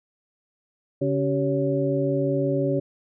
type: harmonic tone with a mistuned harmonic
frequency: 140.4 Hz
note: C#3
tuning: 22 cents sharp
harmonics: 1 / 2 / 3 / 4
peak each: -26 / -26 / -26 / -26 dBFS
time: 1.01-2.8 s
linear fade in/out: 10 ms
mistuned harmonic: 3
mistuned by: -150 cents
effects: none